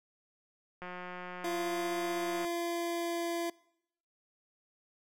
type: click train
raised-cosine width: 0.5 ms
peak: -28 dBFS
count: 294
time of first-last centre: 0.82-2.448 s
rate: 180 Hz
type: tone with pitch glide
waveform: 25% pulse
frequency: 344.1 to 340 Hz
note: F4 to F4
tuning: -26 to -46 cents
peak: -29 dBFS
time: 1.44-3.5 s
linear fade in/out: 5 ms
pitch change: -20 cents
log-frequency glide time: 2.02-3.32 s
effects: noise-tail reverb RT60 0.8 s tail -24 dB re dry